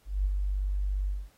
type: tone with ADSR envelope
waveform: sine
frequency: 48.66 Hz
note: G1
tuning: 12 cents flat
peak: -22 dBFS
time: 0.05-1.3 s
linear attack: 200 ms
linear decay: 35 ms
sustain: -4 dB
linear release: 230 ms
effects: pink hiss -65 dBFS RMS until 1.37 s + AAC 48 kbps